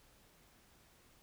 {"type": "silence", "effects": ["pink hiss -66 dBFS RMS until 1.22 s"]}